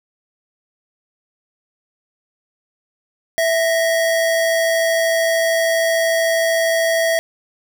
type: tone pair together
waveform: square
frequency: 659.3 / 1864.8 Hz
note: E5 / A#6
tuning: 0 / 0 cents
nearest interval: octave + tritone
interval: 1800 cents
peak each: -16 / -23 dBFS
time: 3.38-7.19 s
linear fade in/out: 0 ms
effects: none